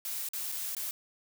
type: noise with dropouts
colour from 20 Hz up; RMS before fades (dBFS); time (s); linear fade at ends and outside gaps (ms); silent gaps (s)
blue; -36; 0.05-0.91; 1; 0.288-0.334 / 0.518-0.522 / 0.75-0.767
effects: none